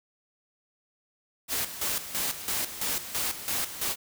white noise with tremolo, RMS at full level -29 dBFS, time 1.48-3.96 s, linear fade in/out 50 ms, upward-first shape square, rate 3 Hz, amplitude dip 70%, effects none

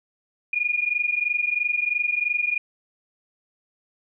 sine tone pair together, 2426 / 2449 Hz, D#7 / D#7, -44 / -28 cents, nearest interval unison, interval 16 cents, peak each -24 dBFS, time 0.53-2.58 s, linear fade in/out 5 ms, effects none

